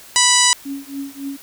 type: harmonic tone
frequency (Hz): 985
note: B5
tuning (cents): -5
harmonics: 1 / 2 / 3 / 4 / 5 / 6 / 7 / 8 / 9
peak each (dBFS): -20 / -20 / -20 / -20 / -20 / -20 / -20 / -20 / -20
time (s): 0.16-0.53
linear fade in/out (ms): 0
type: tone with tremolo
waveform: sine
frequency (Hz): 277.1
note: C#4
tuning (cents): -1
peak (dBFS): -22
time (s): 0.65-1.37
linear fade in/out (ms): 10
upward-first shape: triangle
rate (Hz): 3.6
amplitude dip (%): 100
effects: white hiss -42 dBFS RMS until 1.42 s